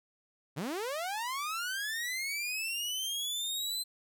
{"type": "linear sweep", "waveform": "sawtooth", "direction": "up", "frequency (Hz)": [123.47, 4099], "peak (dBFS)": -30, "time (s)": [0.56, 3.84], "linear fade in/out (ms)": 20, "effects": []}